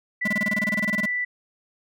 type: tone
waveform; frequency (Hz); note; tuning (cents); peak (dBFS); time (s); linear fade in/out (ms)
sine; 1975.5; B6; 0; -23; 0.21-1.25; 10
type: tone bursts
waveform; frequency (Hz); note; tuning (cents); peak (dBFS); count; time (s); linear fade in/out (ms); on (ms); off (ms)
square; 207.7; G#3; 0; -24; 16; 0.25-1.058; 5; 28; 24
effects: none

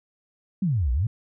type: exponential two-way sweep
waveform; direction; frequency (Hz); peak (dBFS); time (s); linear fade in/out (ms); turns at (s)
sine; down then up; 206.7 to 57 to 123.6; -20; 0.62-1.07; 5; 0.92
effects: none

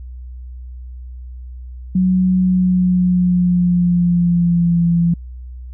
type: tone with pitch glide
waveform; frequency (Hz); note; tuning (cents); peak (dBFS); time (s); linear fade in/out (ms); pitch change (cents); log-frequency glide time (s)
sine; 184.7 to 170.35; F#3 to F3; -3 to -43; -11; 1.95-5.14; 5; -140; 2.39-4.84
effects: added 62 Hz sine -29 dBFS peak until 5.73 s

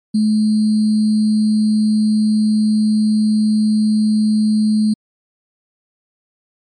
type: tone with sample-and-hold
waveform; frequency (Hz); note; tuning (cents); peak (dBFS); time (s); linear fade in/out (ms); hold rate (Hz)
sine; 214.7; A3; -42; -11; 0.14-4.94; 10; 4410
effects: MP3 48 kbps

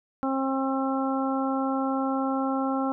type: harmonic tone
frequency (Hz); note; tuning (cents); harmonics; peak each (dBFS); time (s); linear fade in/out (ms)
267.6; C4; +39; 1 / 2 / 3 / 4 / 5; -26 / -32 / -31 / -35 / -34; 0.23-2.92; 0
effects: none

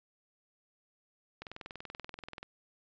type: click train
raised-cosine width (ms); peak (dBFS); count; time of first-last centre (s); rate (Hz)
0.3; -27; 22; 1.42-2.43; 20.8
effects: resampled to 16000 Hz

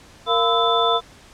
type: tone cluster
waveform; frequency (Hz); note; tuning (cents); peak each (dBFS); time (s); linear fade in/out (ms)
sine; 462.5 / 692 / 1010 / 1310 / 3523; A#4 / F5 / B5 / E6 / A7; -14 / -16 / +39 / -11 / +1; -22; 0.26-1.01; 50
effects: pink hiss -47 dBFS RMS until 1.33 s + low-pass 8000 Hz 12 dB/octave

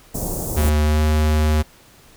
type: band-stop noise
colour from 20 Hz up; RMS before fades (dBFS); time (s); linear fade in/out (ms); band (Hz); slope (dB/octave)
pink; -25; 0.14-0.7; 10; 760 to 7000; 24
type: tone with pitch glide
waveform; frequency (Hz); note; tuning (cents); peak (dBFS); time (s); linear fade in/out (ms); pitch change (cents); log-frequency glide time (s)
square; 75.5 to 76.73; D2 to D#2; +48 to -24; -15; 0.56-1.63; 20; +28; 0.84-1.01
effects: pink hiss -49 dBFS RMS until 2.16 s

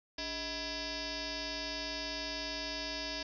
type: tone with frequency modulation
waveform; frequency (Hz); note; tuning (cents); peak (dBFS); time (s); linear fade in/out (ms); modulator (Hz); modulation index
sine; 2704; E7; +43; -36; 0.18-3.23; 5; 345; 7.8
effects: 13-bit

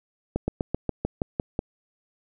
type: slowing click train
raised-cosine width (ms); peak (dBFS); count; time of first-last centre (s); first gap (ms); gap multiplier
2; -11; 9; 0.36-1.591; 120; 1.07
effects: none

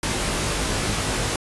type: noise with comb filter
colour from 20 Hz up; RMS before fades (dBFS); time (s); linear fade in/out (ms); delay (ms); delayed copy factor
pink; -24; 0.03-1.36; 2; 19; +0.95
effects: resampled to 24000 Hz

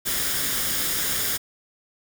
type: noise with comb filter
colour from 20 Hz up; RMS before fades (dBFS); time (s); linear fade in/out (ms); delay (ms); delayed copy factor
white; -25; 0.05-1.38; 20; 0.58; +0.5
effects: none

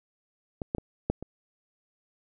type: clicks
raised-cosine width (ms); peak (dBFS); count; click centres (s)
2; -19 / -14 / -21 / -11 / -24; 5; 0.618 / 0.749 / 0.783 / 1.1 / 1.226
effects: none

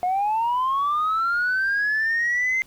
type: linear sweep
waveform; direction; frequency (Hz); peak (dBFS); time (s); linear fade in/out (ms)
sine; up; 710 to 2088; -18; 0.03-2.62; 0
effects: tanh soft clip ceiling -17 dBFS + pink hiss -53 dBFS RMS until 2.66 s

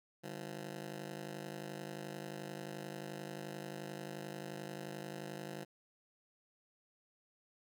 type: ring-modulated tone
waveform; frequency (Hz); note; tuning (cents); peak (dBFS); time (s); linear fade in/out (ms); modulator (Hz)
15% pulse; 171.5; F3; -31; -34; 0.23-5.65; 20; 25.7
effects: none

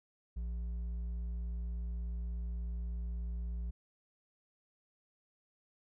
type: tone with hard clipping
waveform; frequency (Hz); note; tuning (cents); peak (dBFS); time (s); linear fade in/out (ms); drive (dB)
sine; 58.27; A#1; 0; -37; 0.36-3.71; 10; 4
effects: none

